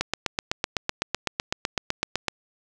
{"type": "click train", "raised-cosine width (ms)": 0.2, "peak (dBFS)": -6, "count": 19, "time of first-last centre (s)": [0.01, 2.283], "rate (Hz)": 7.92, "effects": []}